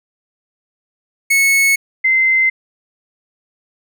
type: tone pair in turn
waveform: 45% pulse / sine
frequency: 2200 / 2071 Hz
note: C#7 / C7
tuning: -14 / -18 cents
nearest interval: minor second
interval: 104 cents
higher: first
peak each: -10 dBFS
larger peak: neither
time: 1.3-1.76 / 2.04-2.5 s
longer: neither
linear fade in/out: 10 ms
effects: none